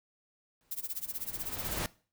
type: noise with exponential growth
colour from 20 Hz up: pink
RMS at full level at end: -33 dBFS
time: 0.61-1.86 s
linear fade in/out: 0 ms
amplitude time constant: 270 ms
type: noise with tremolo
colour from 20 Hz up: violet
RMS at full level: -35 dBFS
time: 0.71-1.79 s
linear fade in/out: 5 ms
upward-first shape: sine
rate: 16 Hz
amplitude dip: 95%
effects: noise-tail reverb RT60 0.4 s tail -21 dB re dry